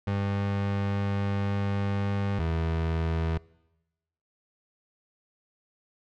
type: tone pair in turn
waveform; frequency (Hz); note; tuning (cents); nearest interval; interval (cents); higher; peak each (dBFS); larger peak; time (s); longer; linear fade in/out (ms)
30% pulse; 99.8 / 81.82; G2 / E2; +32 / -12; minor third; 344; first; -23; neither; 0.07-2.39 / 2.39-3.38; first; 5
effects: noise-tail reverb RT60 1.0 s tail -23 dB re dry + low-pass 3000 Hz 12 dB/octave